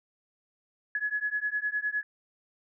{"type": "beating tone pair", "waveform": "sine", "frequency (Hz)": [1688, 1697.8], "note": ["G#6", "G#6"], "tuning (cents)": [28, 38], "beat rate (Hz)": 9.8, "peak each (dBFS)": [-31, -31], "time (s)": [0.95, 2.03], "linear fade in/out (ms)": 2, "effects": []}